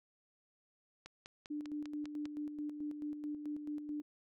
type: click train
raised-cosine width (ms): 0.2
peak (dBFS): -32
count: 7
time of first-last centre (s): 1.06-2.255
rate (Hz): 5.02
type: tone with tremolo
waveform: sine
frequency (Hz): 297.1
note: D4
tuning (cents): +20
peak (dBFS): -37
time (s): 1.5-4.02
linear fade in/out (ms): 10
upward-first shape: square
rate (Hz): 4.6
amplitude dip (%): 50
effects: none